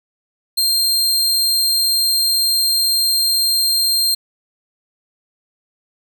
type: tone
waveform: sawtooth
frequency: 4186 Hz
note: C8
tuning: in tune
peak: -11 dBFS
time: 0.57-4.15 s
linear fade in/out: 10 ms
effects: none